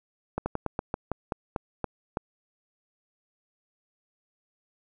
slowing click train, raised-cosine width 1 ms, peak -14 dBFS, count 11, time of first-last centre 0.38-2.171 s, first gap 80 ms, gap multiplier 1.17, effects none

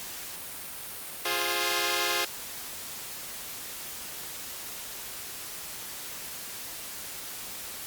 5% pulse chord, F minor, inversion none, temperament equal with one note detuned, 349.2 / 415.3 / 529.6 Hz, F4 / Ab4 / C5, 0 / 0 / +21 cents, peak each -19 dBFS, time 1.25-2.25 s, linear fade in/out 5 ms, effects white hiss -39 dBFS RMS until 7.86 s + Opus 48 kbps

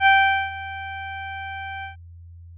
20% pulse tone with ADSR envelope, 780 Hz, G5, 9 cents flat, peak -6 dBFS, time 0-1.96 s, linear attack 62 ms, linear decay 440 ms, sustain -19 dB, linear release 120 ms, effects added 85 Hz sine -40 dBFS peak until 2.57 s + resampled to 8000 Hz

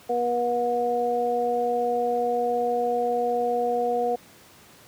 harmonic tone, 241.2 Hz, B3, 41 cents flat, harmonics 1 / 2 / 3, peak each -34 / -24 / -25 dBFS, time 0.09-4.16 s, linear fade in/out 10 ms, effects pink hiss -51 dBFS RMS until 4.87 s + high-pass 100 Hz 12 dB/octave

